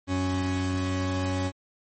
40% pulse tone pair together, 92.5 / 277.2 Hz, F#2 / C#4, 0 / 0 cents, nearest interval octave + perfect fifth, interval 1900 cents, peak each -27 dBFS, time 0.07-1.52 s, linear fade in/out 50 ms, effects MP3 32 kbps

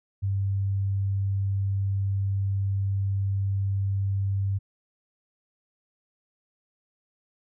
sine tone, 98.2 Hz, G2, 4 cents sharp, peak -23 dBFS, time 0.22-4.59 s, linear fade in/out 20 ms, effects none

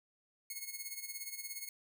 5% pulse tone with tremolo, 2180 Hz, C#7, 29 cents flat, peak -29 dBFS, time 0.5-1.69 s, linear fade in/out 2 ms, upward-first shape sine, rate 17 Hz, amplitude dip 70%, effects none

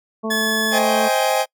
harmonic tone, 220.7 Hz, A3, 5 cents sharp, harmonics 1 / 2 / 3 / 4 / 5, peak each -24 / -26 / -29 / -35 / -31 dBFS, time 0.23-1.09 s, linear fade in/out 20 ms
sawtooth tone, 1715 Hz, A6, 45 cents flat, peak -15 dBFS, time 0.3-0.79 s, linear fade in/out 10 ms
40% pulse chord, Ab major seventh, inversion first, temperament equal with one note detuned, 523.3 / 631.3 / 784 / 830.6 Hz, C5 / Eb5 / G5 / Ab5, 0 / +25 / 0 / 0 cents, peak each -21 dBFS, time 0.71-1.46 s, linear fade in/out 50 ms
effects noise-tail reverb RT60 0.1 s tail -25 dB re dry

